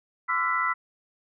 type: tone cluster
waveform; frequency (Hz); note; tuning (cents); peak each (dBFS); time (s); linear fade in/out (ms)
sine; 1021 / 1159 / 1336 / 1430 / 1984; C6 / D6 / E6 / F6 / B6; -43 / -23 / +23 / +41 / +7; -30 / -35 / -26 / -34 / -28; 0.28-0.74; 20
effects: none